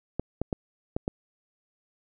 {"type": "clicks", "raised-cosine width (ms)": 2, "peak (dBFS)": -14, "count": 5, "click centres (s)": [0.196, 0.416, 0.528, 0.965, 1.079], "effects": []}